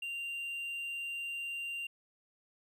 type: tone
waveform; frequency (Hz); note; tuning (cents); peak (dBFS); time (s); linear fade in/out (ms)
triangle; 2778; F7; -10; -35; 0.02-1.87; 5
effects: none